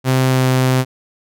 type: tone with pitch glide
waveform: sawtooth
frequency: 130.2 to 129.3 Hz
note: C3 to C3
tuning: -8 to -20 cents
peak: -8 dBFS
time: 0.04-0.85 s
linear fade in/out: 50 ms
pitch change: -12 cents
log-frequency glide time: 0.29-0.43 s
effects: none